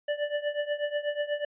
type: tone with tremolo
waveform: square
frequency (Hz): 587.3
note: D5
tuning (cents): 0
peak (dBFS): -25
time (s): 0.08-1.45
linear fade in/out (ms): 5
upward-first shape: triangle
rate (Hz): 8.2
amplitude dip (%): 90
effects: resampled to 8000 Hz